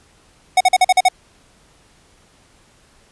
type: tone bursts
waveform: square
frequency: 740 Hz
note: F#5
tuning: in tune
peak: -9 dBFS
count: 7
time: 0.57-1.086 s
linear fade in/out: 5 ms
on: 36 ms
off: 44 ms
effects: pink hiss -53 dBFS RMS until 3.11 s + resampled to 24000 Hz